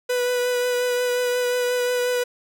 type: tone with vibrato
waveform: 45% pulse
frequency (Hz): 493.9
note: B4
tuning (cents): 0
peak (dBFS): -20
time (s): 0.09-2.24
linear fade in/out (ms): 10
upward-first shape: triangle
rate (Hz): 5.6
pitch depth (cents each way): 18
effects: none